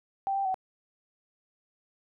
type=tone with pitch steps; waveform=sine; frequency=782 / 787 / 755 Hz; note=G5 / G5 / F#5; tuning=-4 / +7 / +35 cents; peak=-26 dBFS; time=0.27-0.543 s; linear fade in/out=0 ms; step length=91 ms; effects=none